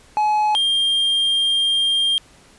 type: tone pair in turn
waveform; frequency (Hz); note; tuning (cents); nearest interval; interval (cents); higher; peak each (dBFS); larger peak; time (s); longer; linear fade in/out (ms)
triangle; 848 / 3202; G#5 / G7; +36 / +36; octave + major seventh; 2300; second; -13 / -14; first; 0.17-0.55 / 0.55-2.18; second; 0
effects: pink hiss -50 dBFS RMS until 2.58 s + resampled to 24000 Hz